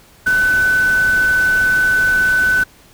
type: tone in noise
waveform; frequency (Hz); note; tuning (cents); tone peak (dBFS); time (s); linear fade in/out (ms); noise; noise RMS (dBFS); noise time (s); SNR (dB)
sine; 1506; F#6; +30; -11; 0.26-2.64; 10; pink; -28; 0.26-2.64; +14
effects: pink hiss -47 dBFS RMS until 2.93 s